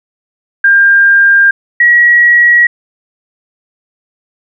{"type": "tone pair in turn", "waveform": "sine", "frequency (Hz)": [1600, 1914.2], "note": ["G6", "A#6"], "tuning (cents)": [35, 45], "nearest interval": "minor third", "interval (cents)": 310, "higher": "second", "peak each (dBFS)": -3, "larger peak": "neither", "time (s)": [[0.64, 1.51], [1.8, 2.67]], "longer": "neither", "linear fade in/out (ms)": 5, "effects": []}